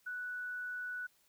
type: tone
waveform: sine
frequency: 1480 Hz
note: F#6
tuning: in tune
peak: -38 dBFS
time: 0.06-1.07 s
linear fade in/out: 10 ms
effects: white hiss -71 dBFS RMS until 1.28 s

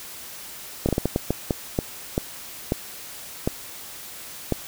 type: slowing click train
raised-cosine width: 2 ms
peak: -7 dBFS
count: 13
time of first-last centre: 0.86-4.523 s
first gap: 28 ms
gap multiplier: 1.39
effects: white hiss -39 dBFS RMS until 4.67 s

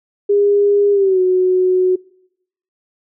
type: tone with pitch glide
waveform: sine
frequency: 406.5 to 368.5 Hz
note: G#4 to F#4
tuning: -37 to -7 cents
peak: -10 dBFS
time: 0.29-1.96 s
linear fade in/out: 10 ms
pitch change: -170 cents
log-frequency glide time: 0.92-1.2 s
effects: noise-tail reverb RT60 0.8 s tail -24 dB re dry

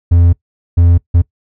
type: tone bursts at uneven times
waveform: triangle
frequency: 86 Hz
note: F2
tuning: 26 cents flat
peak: -3 dBFS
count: 3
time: 0.11-0.33 / 0.77-0.98 / 1.14-1.22 s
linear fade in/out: 10 ms
effects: noise-tail reverb RT60 0.1 s tail -21 dB re dry

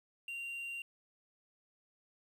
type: tone with quantisation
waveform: triangle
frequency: 2768 Hz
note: F7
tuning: 16 cents flat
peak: -38 dBFS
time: 0.28-0.82 s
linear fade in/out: 2 ms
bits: 11
effects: none

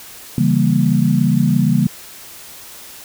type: chord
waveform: sine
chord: C# diminished seventh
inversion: none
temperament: equal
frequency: 138.59 / 164.81 / 196 / 233.1 Hz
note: C#3 / E3 / G3 / Bb3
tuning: 0 / 0 / 0 / 0 cents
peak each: -17 dBFS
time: 0.38-1.87 s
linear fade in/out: 2 ms
effects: white hiss -37 dBFS RMS until 3.04 s

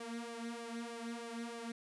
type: tone with flanger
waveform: sawtooth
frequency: 233.1 Hz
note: A#3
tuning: in tune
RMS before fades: -44 dBFS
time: 0-1.72 s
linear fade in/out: 5 ms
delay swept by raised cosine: 1.7 to 3.8 ms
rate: 3.2 Hz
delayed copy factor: +0.7
effects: resampled to 24000 Hz + 12-bit

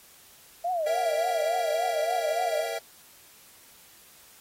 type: tone with vibrato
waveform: sine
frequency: 668 Hz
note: E5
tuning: 23 cents sharp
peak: -25 dBFS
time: 0.64-2.66 s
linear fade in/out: 10 ms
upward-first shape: triangle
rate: 3.5 Hz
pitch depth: 200 cents each way
type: chord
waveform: square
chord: A# diminished seventh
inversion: none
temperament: equal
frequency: 466.2 / 554.4 / 659.3 / 784 Hz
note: A#4 / C#5 / E5 / G5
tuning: 0 / 0 / 0 / 0 cents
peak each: -37 / -39 / -33 / -39 dBFS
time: 0.86-2.79 s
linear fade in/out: 10 ms
effects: white hiss -54 dBFS RMS until 4.4 s + AAC 48 kbps

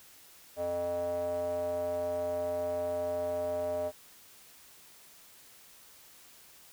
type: tone with band-pass filter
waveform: square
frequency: 87.31 Hz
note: F2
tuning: in tune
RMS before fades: -33 dBFS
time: 0.56-3.92 s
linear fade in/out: 50 ms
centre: 610 Hz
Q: 7.2
effects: white hiss -56 dBFS RMS until 6.72 s

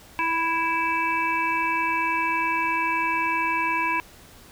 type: harmonic tone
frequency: 329.6 Hz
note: E4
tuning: in tune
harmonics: 1 / 3 / 5 / 7 / 8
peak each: -34 / -24 / -31 / -28 / -29 dBFS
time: 0.19-4 s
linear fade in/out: 0 ms
effects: pink hiss -49 dBFS RMS until 4.51 s

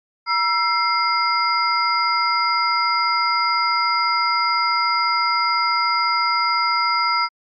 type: tone cluster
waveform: sine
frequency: 953 / 1339 / 2105 / 4876 Hz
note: A#5 / E6 / C7 / D#8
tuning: +38 / +27 / +10 / -36 cents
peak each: -23 / -19 / -23 / -24 dBFS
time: 0.26-7.29 s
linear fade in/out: 50 ms
effects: MP3 64 kbps

